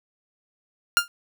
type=tone with exponential decay; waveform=sawtooth; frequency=1400 Hz; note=F6; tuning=4 cents sharp; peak=-8 dBFS; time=0.97-1.08 s; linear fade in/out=0 ms; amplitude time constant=23 ms; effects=none